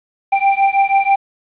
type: beating tone pair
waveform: square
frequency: 784 / 790.2 Hz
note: G5 / G5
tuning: 0 / +14 cents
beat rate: 6.2 Hz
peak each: -15 dBFS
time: 0.32-1.16 s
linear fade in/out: 10 ms
effects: resampled to 8000 Hz + 7-bit